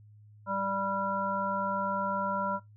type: harmonic tone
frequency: 196 Hz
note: G3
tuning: in tune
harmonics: 1 / 3 / 5 / 7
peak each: -37 / -35 / -32 / -34 dBFS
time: 0.46-2.6 s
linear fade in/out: 50 ms
effects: noise-tail reverb RT60 0.2 s tail -23 dB re dry + added 105 Hz sine -52 dBFS peak until 2.76 s